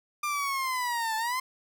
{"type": "linear two-way sweep", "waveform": "30% pulse", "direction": "down then up", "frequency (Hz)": [1200, 872, 1051], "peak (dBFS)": -25, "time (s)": [0.23, 1.4], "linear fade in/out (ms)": 5, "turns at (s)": 1.16, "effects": []}